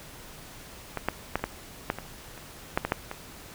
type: clicks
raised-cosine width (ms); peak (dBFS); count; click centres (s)
0.5; -15 / -9 / -10 / -29 / -12 / -10 / -20 / -29 / -8 / -12 / -8 / -19; 12; 0.973 / 1.086 / 1.356 / 1.394 / 1.44 / 1.901 / 1.986 / 2.377 / 2.775 / 2.85 / 2.921 / 3.114
effects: pink hiss -46 dBFS RMS until 3.54 s